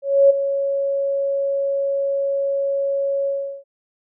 sine tone with ADSR envelope, 554.4 Hz, C#5, in tune, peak -7 dBFS, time 0.02-3.64 s, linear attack 280 ms, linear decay 14 ms, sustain -11 dB, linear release 370 ms, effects none

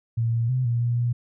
sine tone with pitch steps, 115.3 / 116.1 / 128 / 118.4 / 119.6 / 120.3 Hz, A#2 / A#2 / C3 / A#2 / A#2 / B2, -19 / -7 / -38 / +27 / +45 / -45 cents, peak -20 dBFS, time 0.17-1.13 s, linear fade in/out 10 ms, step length 160 ms, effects none

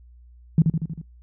sine tone with echo, 160.7 Hz, E3, 44 cents flat, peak -11 dBFS, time 0.58-0.62 s, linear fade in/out 2 ms, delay 79 ms, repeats 5, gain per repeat -4 dB, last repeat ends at 1.015 s, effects noise-tail reverb RT60 0.2 s tail -26 dB re dry + added 60 Hz sine -46 dBFS peak until 1.22 s

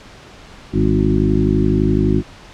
harmonic tone with a mistuned harmonic, 51.91 Hz, G#1, in tune, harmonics 1 / 2 / 3 / 4 / 5 / 6 / 7, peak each -20 / -20 / -20 / -20 / -20 / -20 / -20 dBFS, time 0.72-2.23 s, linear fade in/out 50 ms, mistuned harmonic 4, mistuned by -54 cents, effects pink hiss -40 dBFS RMS until 2.53 s + low-pass 5000 Hz 12 dB/octave

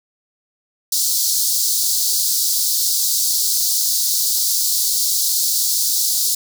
pink high-pass noise, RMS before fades -18 dBFS, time 0.92-6.35 s, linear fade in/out 5 ms, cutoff 4200 Hz, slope 48 dB/octave, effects none

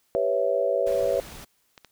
sine chord, C# half-diminished seventh, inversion second, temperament equal, 392 / 493.9 / 554.4 / 659.3 Hz, G4 / B4 / C#5 / E5, 0 / 0 / 0 / 0 cents, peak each -30 / -26 / -24 / -28 dBFS, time 0.15-1.2 s, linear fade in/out 0 ms
pink noise, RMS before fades -42 dBFS, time 0.86-1.45 s, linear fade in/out 10 ms
clicks, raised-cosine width 0.2 ms, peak -27 dBFS, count 2, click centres 1.778 / 1.847 s
effects white hiss -68 dBFS RMS until 1.91 s

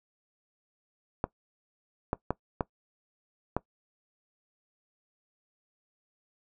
clicks, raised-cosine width 1 ms, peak -13 dBFS, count 5, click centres 1.241 / 2.131 / 2.306 / 2.608 / 3.566 s, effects noise-tail reverb RT60 0.1 s tail -20 dB re dry

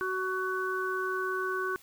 harmonic tone, 374.3 Hz, F#4, 20 cents sharp, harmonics 1 / 3 / 4, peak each -33 / -34 / -33 dBFS, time 0.01-1.76 s, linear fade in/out 0 ms, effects white hiss -57 dBFS RMS until 1.82 s

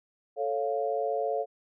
sine chord, A augmented, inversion none, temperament equal, 440 / 554.4 / 698.5 Hz, A4 / C#5 / E#5, 0 / 0 / 0 cents, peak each -31 dBFS, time 0.36-1.46 s, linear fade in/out 50 ms, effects none

